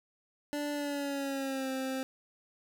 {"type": "tone with pitch glide", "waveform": "25% pulse", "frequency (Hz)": [292.4, 263.5], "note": ["D4", "C4"], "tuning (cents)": [-7, 12], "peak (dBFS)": -29, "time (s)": [0.53, 2.03], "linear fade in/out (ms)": 0, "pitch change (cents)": -181, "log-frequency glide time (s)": [0.72, 1.7], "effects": []}